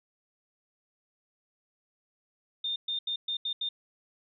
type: tone bursts at uneven times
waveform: sine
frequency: 3627 Hz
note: A#7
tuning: 48 cents flat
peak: -29 dBFS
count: 6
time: 2.64-2.76 / 2.88-2.99 / 3.07-3.16 / 3.28-3.37 / 3.45-3.53 / 3.61-3.69 s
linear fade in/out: 5 ms
effects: none